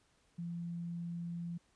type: tone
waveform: sine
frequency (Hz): 170.9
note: F3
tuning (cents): -37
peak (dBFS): -38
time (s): 0.38-1.58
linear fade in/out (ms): 10
effects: pink hiss -72 dBFS RMS until 1.75 s + resampled to 22050 Hz